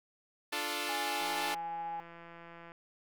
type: chord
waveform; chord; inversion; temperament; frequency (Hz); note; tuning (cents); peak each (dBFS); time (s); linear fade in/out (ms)
5% pulse; D minor; none; equal; 293.7 / 349.2 / 440; D4 / F4 / A4; 0 / 0 / 0; -27; 0.52-1.55; 10
type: tone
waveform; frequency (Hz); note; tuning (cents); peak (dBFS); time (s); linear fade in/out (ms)
sine; 830.6; G#5; 0; -36; 0.89-2; 0
type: click train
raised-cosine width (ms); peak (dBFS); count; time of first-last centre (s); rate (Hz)
0.5; -36; 256; 1.21-2.719; 169
effects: none

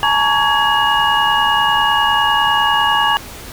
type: tone cluster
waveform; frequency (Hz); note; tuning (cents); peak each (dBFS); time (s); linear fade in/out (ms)
sine; 850 / 920 / 1127 / 1663 / 2871; G#5 / A#5 / C#6 / G#6 / F7; +40 / -23 / +28 / +2 / +47; -18; 0.03-3.17; 0
effects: pink hiss -33 dBFS RMS until 3.52 s

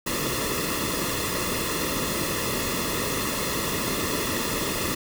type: noise with comb filter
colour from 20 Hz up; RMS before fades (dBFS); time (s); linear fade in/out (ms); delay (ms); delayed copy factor
pink; -27; 0.06-4.95; 10; 1.3; -0.75
effects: none

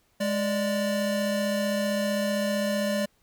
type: tone pair together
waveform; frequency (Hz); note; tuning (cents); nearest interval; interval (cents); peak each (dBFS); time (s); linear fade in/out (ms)
square; 207.6 / 587.3; G#3 / D5; 0 / 0; octave + tritone; 1800; -28; 0.2-3.06; 10
effects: pink hiss -67 dBFS RMS until 3.22 s

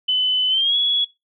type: tone with pitch glide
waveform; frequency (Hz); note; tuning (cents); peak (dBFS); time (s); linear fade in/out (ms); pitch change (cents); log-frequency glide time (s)
sine; 3018 to 3368; F#7 to G#7; +34 to +24; -15; 0.08-1.05; 10; +190; 0.49-0.76
effects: noise-tail reverb RT60 0.2 s tail -21 dB re dry

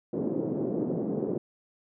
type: band-pass noise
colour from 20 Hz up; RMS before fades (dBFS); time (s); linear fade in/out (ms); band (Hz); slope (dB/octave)
white; -30; 0.13-1.38; 5; 160 to 420; 24
effects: none

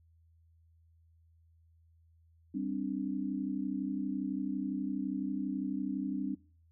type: chord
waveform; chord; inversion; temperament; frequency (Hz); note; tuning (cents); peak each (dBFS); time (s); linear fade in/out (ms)
sine; G suspended fourth; none; equal; 196 / 261.6 / 293.7; G3 / C4 / D4; 0 / 0 / 0; -38 / -36 / -36; 2.54-6.35; 10
effects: noise-tail reverb RT60 0.4 s tail -22 dB re dry + added 82 Hz sine -62 dBFS peak until 6.71 s

